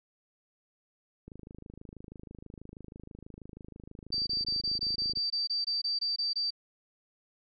click train, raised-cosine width 3 ms, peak -33 dBFS, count 103, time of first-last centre 1.28-5.173 s, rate 26.2 Hz
sine tone bursts, 4651 Hz, D8, 18 cents flat, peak -28 dBFS, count 14, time 4.12-6.506 s, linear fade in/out 10 ms, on 150 ms, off 22 ms
effects none

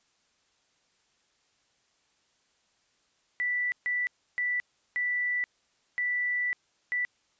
sine tone bursts at uneven times, 1970 Hz, B6, 5 cents flat, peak -26 dBFS, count 6, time 3.4-3.72 / 3.86-4.07 / 4.38-4.6 / 4.96-5.44 / 5.98-6.53 / 6.92-7.05 s, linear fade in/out 0 ms, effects white hiss -70 dBFS RMS until 7.39 s + resampled to 16000 Hz

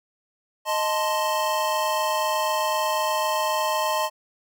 square chord, A diminished, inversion second, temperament equal, 622.3 / 880 / 1046.5 Hz, Eb5 / A5 / C6, 0 / 0 / 0 cents, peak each -27 dBFS, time 0.65-4.1 s, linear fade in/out 50 ms, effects none

